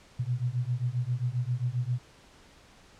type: beating tone pair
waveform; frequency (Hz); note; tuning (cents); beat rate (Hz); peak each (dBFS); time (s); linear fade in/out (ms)
sine; 119.6 / 127.1; A#2 / C3; +45 / -50; 7.5; -30; 0.19-1.99; 10
effects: pink hiss -56 dBFS RMS until 2.99 s + low-pass 7000 Hz 12 dB/octave